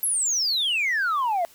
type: exponential sweep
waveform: sine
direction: down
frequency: 11600 to 659.3 Hz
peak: -19 dBFS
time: 0.03-1.45 s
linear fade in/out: 0 ms
effects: tanh soft clip ceiling -19 dBFS + white hiss -53 dBFS RMS until 1.54 s